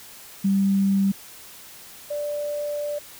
sine tone pair in turn, 196 / 587.3 Hz, G3 / D5, 0 / 0 cents, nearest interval octave + perfect fifth, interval 1900 cents, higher second, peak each -17 / -25 dBFS, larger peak first, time 0.44-1.12 / 2.1-2.99 s, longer second, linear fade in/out 10 ms, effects white hiss -44 dBFS RMS until 3.19 s

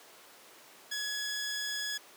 15% pulse tone, 1684 Hz, G#6, 24 cents sharp, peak -27 dBFS, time 0.91-1.98 s, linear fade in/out 10 ms, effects pink hiss -54 dBFS RMS until 2.16 s + high-pass 400 Hz 12 dB/octave

